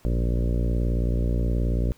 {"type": "harmonic tone with a mistuned harmonic", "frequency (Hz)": 58.7, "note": "A#1", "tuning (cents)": 13, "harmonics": [1, 2, 3, 4, 5, 6, 7, 8, 9, 10], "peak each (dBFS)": [-22, -28, -32, -34, -36, -38, -39, -40, -41, -42], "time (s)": [0.05, 1.92], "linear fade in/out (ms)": 0, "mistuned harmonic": 1, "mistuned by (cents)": -120, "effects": ["pink hiss -57 dBFS RMS until 1.97 s"]}